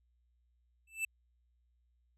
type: tone with exponential growth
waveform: square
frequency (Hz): 2646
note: E7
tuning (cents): +6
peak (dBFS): -30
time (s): 0.87-1.05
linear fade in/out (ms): 5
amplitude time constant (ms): 39
effects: added 60 Hz sine -70 dBFS peak until 2.17 s + low-pass 12000 Hz 12 dB/octave